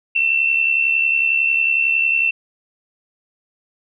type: tone pair together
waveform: sine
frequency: 2632 / 2703 Hz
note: E7 / E7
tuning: -3 / +43 cents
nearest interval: unison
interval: 46 cents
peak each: -21 / -15 dBFS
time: 0.15-2.31 s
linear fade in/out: 10 ms
effects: none